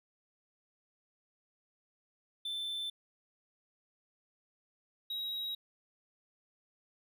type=tone pair in turn; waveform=triangle; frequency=3536 / 3828 Hz; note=A7 / A#7; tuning=+8 / +45 cents; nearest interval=minor second; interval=137 cents; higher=second; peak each=-34 / -34 dBFS; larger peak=neither; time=2.45-2.9 / 5.1-5.55 s; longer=neither; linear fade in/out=5 ms; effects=none